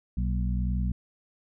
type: harmonic tone with a mistuned harmonic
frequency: 62 Hz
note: B1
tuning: 7 cents sharp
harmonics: 1 / 2 / 3 / 4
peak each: -26 / -33 / -32 / -40 dBFS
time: 0.17-0.92 s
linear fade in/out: 5 ms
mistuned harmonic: 4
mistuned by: -88 cents
effects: none